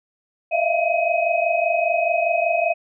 sine tone cluster, 623 / 669 / 694 / 2528 Hz, D#5 / E5 / F5 / D#7, +2 / +25 / -11 / +27 cents, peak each -25 / -21 / -22 / -24 dBFS, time 0.51-2.74 s, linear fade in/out 20 ms, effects none

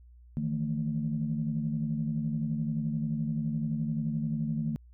sine tone cluster, 153.2 / 164.8 / 224 Hz, D#3 / E3 / A3, -27 / 0 / +31 cents, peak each -31 / -36 / -31 dBFS, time 0.37-4.76 s, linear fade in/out 0 ms, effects tanh soft clip ceiling -19 dBFS + added 60 Hz sine -51 dBFS peak until 4.93 s

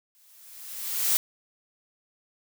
blue noise with exponential growth, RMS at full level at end -21 dBFS, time 0.15-1.17 s, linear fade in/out 0 ms, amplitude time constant 220 ms, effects none

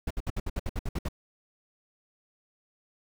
brown noise bursts, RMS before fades -30 dBFS, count 11, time 0.07-1.086 s, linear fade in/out 5 ms, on 36 ms, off 62 ms, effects none

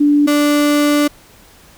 sine / 35% pulse tone pair in turn, 291.7 / 293.1 Hz, D4 / D4, -12 / -3 cents, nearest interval unison, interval 9 cents, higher second, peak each -8 / -9 dBFS, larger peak first, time 0-0.27 / 0.27-1.08 s, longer second, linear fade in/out 10 ms, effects pink hiss -45 dBFS RMS until 1.77 s

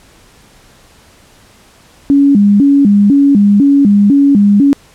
sine tone with vibrato, 238.8 Hz, A#3, 42 cents sharp, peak -4 dBFS, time 2.1-4.73 s, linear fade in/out 0 ms, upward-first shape square, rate 2 Hz, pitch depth 280 cents each way, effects pink hiss -44 dBFS RMS until 4.94 s + low-pass 11000 Hz 12 dB/octave

